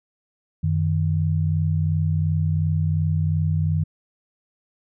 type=tone pair together; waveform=sine; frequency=92.76 / 155.56 Hz; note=F#2 / D#3; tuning=+5 / 0 cents; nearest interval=major sixth; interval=895 cents; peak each=-21 dBFS; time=0.63-3.84 s; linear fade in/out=10 ms; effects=none